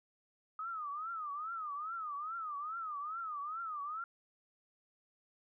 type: tone with vibrato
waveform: sine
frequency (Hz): 1248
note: D#6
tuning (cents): +5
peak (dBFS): -38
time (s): 0.59-4.04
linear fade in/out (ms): 2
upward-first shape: triangle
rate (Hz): 2.4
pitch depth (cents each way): 190
effects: none